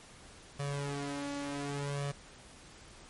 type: tone with flanger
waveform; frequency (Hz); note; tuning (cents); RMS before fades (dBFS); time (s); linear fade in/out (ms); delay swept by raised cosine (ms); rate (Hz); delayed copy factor
sawtooth; 142; C#3; +42; -37; 0.59-2.12; 10; 1.7 to 3.5; 0.67; +0.85
effects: pink hiss -54 dBFS RMS until 3.09 s + MP3 48 kbps